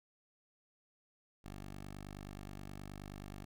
10% pulse tone, 49.45 Hz, G1, 16 cents sharp, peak -38 dBFS, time 1.44-3.45 s, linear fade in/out 10 ms, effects none

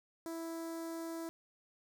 sawtooth tone with notch filter, 329.6 Hz, E4, in tune, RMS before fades -42 dBFS, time 0.26-1.29 s, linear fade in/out 0 ms, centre 2800 Hz, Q 0.62, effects none

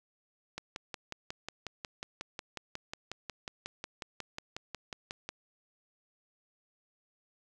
click train, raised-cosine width 0.2 ms, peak -21 dBFS, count 27, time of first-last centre 0.58-5.29 s, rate 5.52 Hz, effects none

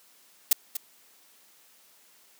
blue noise with echo, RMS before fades -18 dBFS, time 0.51-0.53 s, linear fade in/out 5 ms, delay 240 ms, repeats 1, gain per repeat -12 dB, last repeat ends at 0.77 s, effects white hiss -59 dBFS RMS until 2.39 s + high-pass 200 Hz 12 dB/octave

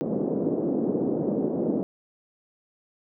pink band-pass noise, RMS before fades -26 dBFS, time 0.01-1.83 s, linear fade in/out 0 ms, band 200 to 490 Hz, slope 24 dB/octave, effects none

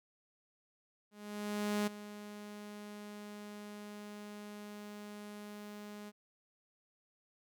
sawtooth tone with ADSR envelope, 207.7 Hz, G#3, in tune, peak -27 dBFS, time 1.11-6.12 s, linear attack 760 ms, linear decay 11 ms, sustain -15 dB, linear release 39 ms, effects none

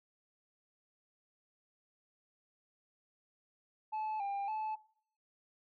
sine tone with pitch steps, 865 / 798 / 867 Hz, A5 / G5 / A5, -30 / +31 / -26 cents, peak -32 dBFS, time 3.92-4.76 s, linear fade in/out 20 ms, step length 280 ms, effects noise-tail reverb RT60 0.6 s tail -20 dB re dry + tanh soft clip ceiling -34 dBFS

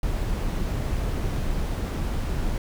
brown noise, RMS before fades -26 dBFS, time 0.03-2.58 s, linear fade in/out 2 ms, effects none

